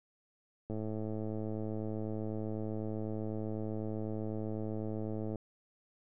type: click train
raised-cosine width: 2 ms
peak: -26 dBFS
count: 504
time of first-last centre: 0.7-5.357 s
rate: 108 Hz
effects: none